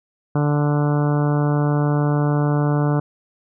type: harmonic tone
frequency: 146.83 Hz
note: D3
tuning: in tune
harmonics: 1 / 2 / 3 / 4 / 5 / 6 / 7 / 8 / 9 / 10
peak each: -17 / -23 / -27 / -29 / -31 / -33 / -34 / -35 / -36 / -37 dBFS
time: 0.35-3 s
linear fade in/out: 5 ms
effects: none